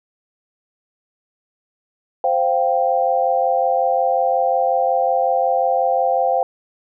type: chord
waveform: sine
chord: C suspended fourth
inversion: none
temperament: equal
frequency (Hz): 523.3 / 698.5 / 784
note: C5 / F5 / G5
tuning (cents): 0 / 0 / 0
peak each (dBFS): -19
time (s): 2.24-6.43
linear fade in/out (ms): 2
effects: none